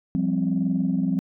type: chord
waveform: sine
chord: F suspended second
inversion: none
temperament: equal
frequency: 174.61 / 196 / 261.6 Hz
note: F3 / G3 / C4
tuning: 0 / 0 / 0 cents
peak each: -24 dBFS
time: 0.15-1.19 s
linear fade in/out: 0 ms
effects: tanh soft clip ceiling -13 dBFS